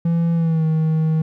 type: tone with pitch glide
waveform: triangle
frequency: 167.9 to 158.48 Hz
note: E3 to D#3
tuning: +32 to +32 cents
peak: -13 dBFS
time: 0.05-1.22 s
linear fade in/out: 5 ms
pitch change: -100 cents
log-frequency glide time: 0.34-0.65 s
effects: none